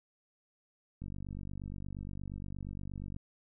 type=click train; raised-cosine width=5 ms; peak=-30 dBFS; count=105; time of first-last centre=1.02-3.164 s; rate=48.5 Hz; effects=none